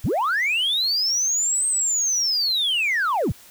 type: linear two-way sweep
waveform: sine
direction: up then down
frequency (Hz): 51.91 to 8372 to 51.91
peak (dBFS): -17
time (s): 0.04-3.32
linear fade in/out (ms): 5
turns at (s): 1.67
effects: tanh soft clip ceiling -17 dBFS + white hiss -48 dBFS RMS until 3.5 s